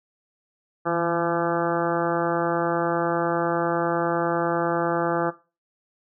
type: harmonic tone with a mistuned harmonic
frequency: 170 Hz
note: F3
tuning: 46 cents flat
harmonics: 1 / 2 / 3 / 4 / 5 / 6 / 7 / 8 / 9 / 10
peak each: -32 / -27 / -28 / -30 / -30 / -38 / -28 / -33 / -35 / -40 dBFS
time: 0.85-5.31 s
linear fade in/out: 20 ms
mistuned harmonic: 1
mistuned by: -54 cents
effects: noise-tail reverb RT60 0.3 s tail -17 dB re dry